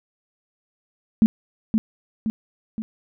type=tone with echo; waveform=sine; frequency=220 Hz; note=A3; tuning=in tune; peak=-10 dBFS; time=1.22-1.26 s; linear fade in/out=0 ms; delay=520 ms; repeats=3; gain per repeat=-5 dB; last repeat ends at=2.82 s; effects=none